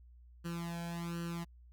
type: tone with flanger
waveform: sawtooth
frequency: 170 Hz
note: F3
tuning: 46 cents flat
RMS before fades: -40 dBFS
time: 0.44-1.45 s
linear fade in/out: 20 ms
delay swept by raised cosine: 0.68 to 1.26 ms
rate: 1.3 Hz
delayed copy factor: +0.95
effects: added 60 Hz sine -55 dBFS peak until 1.72 s